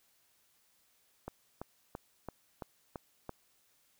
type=click train; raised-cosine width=1 ms; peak=-26 dBFS; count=7; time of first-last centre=1.28-3.293 s; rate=2.98 Hz; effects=white hiss -71 dBFS RMS until 3.99 s